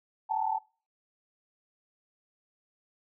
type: tone cluster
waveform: sine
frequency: 767 / 864 / 902 Hz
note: G5 / A5 / A5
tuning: -38 / -32 / +43 cents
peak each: -33 / -30 / -32 dBFS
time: 0.29-0.59 s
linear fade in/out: 20 ms
effects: noise-tail reverb RT60 0.4 s tail -25 dB re dry